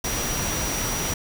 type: tone in noise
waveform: sine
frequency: 5800 Hz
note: F#8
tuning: 35 cents flat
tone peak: -30 dBFS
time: 0.04-1.14 s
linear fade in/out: 5 ms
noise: pink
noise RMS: -27 dBFS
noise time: 0.04-1.14 s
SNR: -6 dB
effects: none